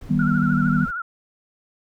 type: noise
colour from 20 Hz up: brown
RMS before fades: -38 dBFS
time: 0.01-0.91 s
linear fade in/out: 5 ms
type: chord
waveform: sine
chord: Eb augmented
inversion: none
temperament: just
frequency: 155.56 / 194.45 / 243.1 Hz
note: Eb3 / G3 / B3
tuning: 0 / -14 / -27 cents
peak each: -21 dBFS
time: 0.09-0.86 s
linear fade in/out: 20 ms
type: tone with vibrato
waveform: sine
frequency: 1404 Hz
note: F6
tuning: 9 cents sharp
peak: -25 dBFS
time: 0.19-1.02 s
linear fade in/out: 5 ms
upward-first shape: triangle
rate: 13 Hz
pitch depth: 100 cents each way
effects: none